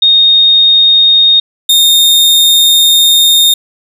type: tone pair in turn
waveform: sine / 40% pulse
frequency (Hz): 3705 / 3669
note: A#7 / A#7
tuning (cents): -11 / -28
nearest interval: unison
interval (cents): 17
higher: first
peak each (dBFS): -3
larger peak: neither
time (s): 0.02-1.4 / 1.69-3.54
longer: second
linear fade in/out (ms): 5
effects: none